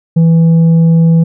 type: tone with tanh clipping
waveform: sine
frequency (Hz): 164.81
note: E3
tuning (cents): 0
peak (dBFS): -5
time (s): 0.16-1.24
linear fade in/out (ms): 10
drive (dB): 4
effects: none